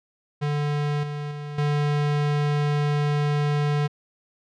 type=tone with level steps; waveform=square; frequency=146.83 Hz; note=D3; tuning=in tune; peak=-23 / -29 / -32 / -21 dBFS; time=0.41-3.88 s; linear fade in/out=20 ms; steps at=1.03 / 1.31 / 1.58 s; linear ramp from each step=5 ms; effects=low-pass 4000 Hz 12 dB/octave